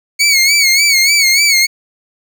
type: tone with vibrato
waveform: 20% pulse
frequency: 2217 Hz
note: C#7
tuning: in tune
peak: -3 dBFS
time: 0.19-1.67 s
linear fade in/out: 20 ms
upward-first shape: sine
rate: 3.4 Hz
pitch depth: 86 cents each way
effects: none